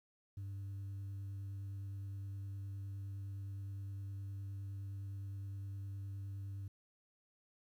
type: tone with vibrato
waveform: sine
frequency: 98.5 Hz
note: G2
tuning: 9 cents sharp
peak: -39 dBFS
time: 0.37-6.68 s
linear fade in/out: 5 ms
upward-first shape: triangle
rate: 9.7 Hz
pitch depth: 13 cents each way
effects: tanh soft clip ceiling -41 dBFS + 12-bit